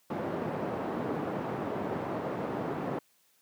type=band-pass noise; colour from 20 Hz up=pink; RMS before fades=-34 dBFS; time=0.1-2.99 s; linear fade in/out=5 ms; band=170 to 900 Hz; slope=12 dB/octave; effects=white hiss -68 dBFS RMS until 3.41 s + high-pass 100 Hz 12 dB/octave

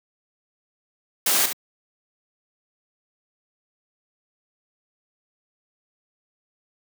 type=noise with echo; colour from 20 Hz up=white; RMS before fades=-20 dBFS; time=1.26-1.46 s; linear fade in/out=5 ms; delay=70 ms; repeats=1; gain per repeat=-8 dB; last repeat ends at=1.53 s; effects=high-pass 200 Hz 12 dB/octave

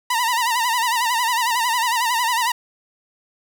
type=tone with vibrato; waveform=sawtooth; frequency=950 Hz; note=A#5; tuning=33 cents sharp; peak=-14 dBFS; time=0.1-2.52 s; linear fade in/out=5 ms; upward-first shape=sine; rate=11 Hz; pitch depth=100 cents each way; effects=9-bit

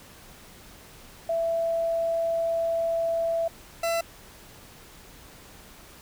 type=tone pair in turn; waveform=sine / 40% pulse; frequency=665 / 670.4 Hz; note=E5 / E5; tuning=+15 / +29 cents; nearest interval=unison; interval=14 cents; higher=second; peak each=-23 dBFS; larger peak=neither; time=1.29-3.48 / 3.83-4.01 s; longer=first; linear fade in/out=5 ms; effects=pink hiss -49 dBFS RMS until 6.01 s

